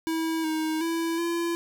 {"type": "tone with pitch steps", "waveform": "square", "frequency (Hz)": [324.2, 315, 331.2, 339.4], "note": ["E4", "D#4", "E4", "F4"], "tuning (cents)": [-29, 21, 8, -49], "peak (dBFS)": -26, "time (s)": [0.07, 1.55], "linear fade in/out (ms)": 0, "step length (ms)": 370, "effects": []}